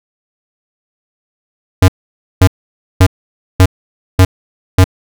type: tone bursts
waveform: square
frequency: 93 Hz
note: F#2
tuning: 9 cents sharp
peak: -3 dBFS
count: 6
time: 1.82-4.842 s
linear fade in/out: 5 ms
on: 62 ms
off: 530 ms
effects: none